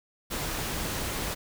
pink noise, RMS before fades -32 dBFS, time 0.3-1.35 s, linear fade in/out 20 ms, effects none

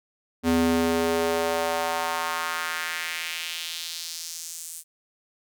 square tone with high-pass filter sweep, 83 Hz, E2, 12 cents sharp, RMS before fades -27 dBFS, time 0.43-4.84 s, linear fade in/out 50 ms, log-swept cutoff 210 to 8900 Hz, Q 1.9, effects none

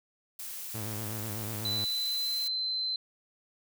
blue noise, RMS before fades -40 dBFS, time 0.39-2.48 s, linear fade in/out 5 ms
sawtooth tone with vibrato, 107.7 Hz, A2, 37 cents flat, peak -32 dBFS, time 0.74-1.85 s, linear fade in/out 10 ms, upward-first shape sine, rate 8.1 Hz, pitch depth 89 cents each way
sine tone with pitch glide, 3998 to 4077 Hz, B7 to C8, +20 to -46 cents, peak -29 dBFS, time 1.65-2.96 s, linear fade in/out 2 ms, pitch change +34 cents, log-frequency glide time 1.83-2.4 s
effects none

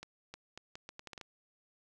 accelerating click train, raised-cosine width 0.2 ms, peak -28 dBFS, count 10, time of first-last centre 0.03-1.212 s, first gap 310 ms, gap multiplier 0.76, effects none

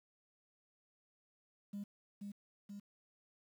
sine tone with echo, 202.5 Hz, G#3, 43 cents flat, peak -39 dBFS, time 1.73-1.84 s, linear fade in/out 10 ms, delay 480 ms, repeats 2, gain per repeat -3 dB, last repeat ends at 2.8 s, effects tanh soft clip ceiling -39 dBFS + 11-bit

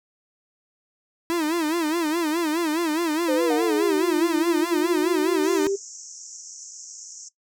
45% pulse tone with vibrato, 323.1 Hz, E4, 35 cents flat, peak -21 dBFS, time 1.3-5.67 s, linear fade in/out 0 ms, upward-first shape sine, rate 4.8 Hz, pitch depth 130 cents each way
sine exponential two-way sweep, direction down then up, 529 to 331.7 to 396.4 Hz, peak -21 dBFS, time 3.28-5.76 s, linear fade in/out 10 ms, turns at 4.27 s
triangle tone with exponential decay, 726 Hz, F#5, 33 cents flat, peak -23 dBFS, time 3.5-4.19 s, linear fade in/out 5 ms, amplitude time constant 150 ms
pink band-pass noise, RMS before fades -41 dBFS, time 5.43-7.29 s, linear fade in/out 10 ms, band 5600 to 7400 Hz, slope 96 dB/octave
effects noise-tail reverb RT60 0.1 s tail -17 dB re dry

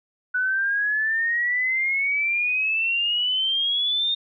sine exponential sweep, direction up, 1480 to 3674 Hz, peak -20 dBFS, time 0.34-4.15 s, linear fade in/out 10 ms, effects none

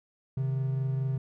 triangle tone pair together, 132.14 / 156.7 Hz, C3 / D#3, +17 / +13 cents, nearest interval minor third, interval 296 cents, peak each -25 / -35 dBFS, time 0.37-1.18 s, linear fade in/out 5 ms, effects none

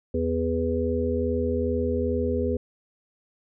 harmonic tone, 82.41 Hz, E2, in tune, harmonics 1 / 3 / 5 / 6, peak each -28 / -28 / -28 / -28 dBFS, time 0.14-2.57 s, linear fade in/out 5 ms, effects none

